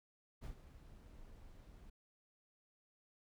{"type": "noise with ADSR envelope", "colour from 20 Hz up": "brown", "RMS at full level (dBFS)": -45, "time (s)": [0.41, 1.9], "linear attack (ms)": 34, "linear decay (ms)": 98, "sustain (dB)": -12, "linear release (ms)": 5, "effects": []}